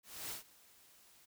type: noise with ADSR envelope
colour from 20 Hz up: white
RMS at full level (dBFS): -42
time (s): 0.03-1.26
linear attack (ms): 280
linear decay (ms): 120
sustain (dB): -22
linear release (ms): 17
effects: none